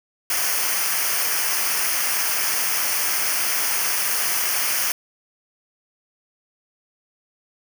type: noise with comb filter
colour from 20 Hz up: white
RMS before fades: -22 dBFS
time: 0.3-4.92 s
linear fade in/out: 2 ms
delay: 0.26 ms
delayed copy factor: -0.75
effects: none